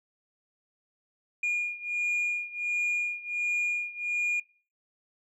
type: beating tone pair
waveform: sine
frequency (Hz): 2428 / 2429.4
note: D#7 / D#7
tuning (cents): -43 / -42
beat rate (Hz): 1.4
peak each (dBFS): -28 / -30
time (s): 1.43-4.4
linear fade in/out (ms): 5
effects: noise-tail reverb RT60 0.4 s tail -22 dB re dry + tanh soft clip ceiling -24 dBFS